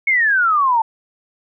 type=exponential sweep; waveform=sine; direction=down; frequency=2217 to 877 Hz; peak=-12 dBFS; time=0.07-0.82 s; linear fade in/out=5 ms; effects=none